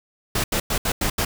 pink noise bursts at uneven times, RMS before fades -22 dBFS, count 6, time 0.35-0.44 / 0.52-0.6 / 0.7-0.78 / 0.85-0.92 / 1.01-1.1 / 1.18-1.25 s, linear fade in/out 5 ms, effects none

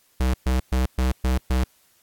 square tone bursts, 64 Hz, C2, 38 cents flat, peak -19 dBFS, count 6, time 0.2-1.64 s, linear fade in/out 5 ms, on 140 ms, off 120 ms, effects white hiss -61 dBFS RMS until 2.02 s + AAC 64 kbps

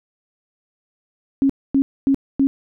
sine tone bursts, 273 Hz, C#4, 26 cents flat, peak -12 dBFS, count 4, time 1.42-2.47 s, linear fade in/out 0 ms, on 75 ms, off 250 ms, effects none

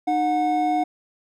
triangle tone pair together, 306.3 / 729.6 Hz, D#4 / F#5, -27 / -24 cents, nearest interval octave + minor third, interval 1503 cents, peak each -22 / -18 dBFS, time 0.07-0.84 s, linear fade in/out 10 ms, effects none

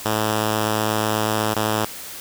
5% pulse tone with dropouts, 108.1 Hz, A2, 30 cents flat, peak -8 dBFS, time 0.05-1.85 s, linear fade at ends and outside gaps 5 ms, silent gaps 1.542-1.559 s, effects white hiss -35 dBFS RMS until 2.2 s

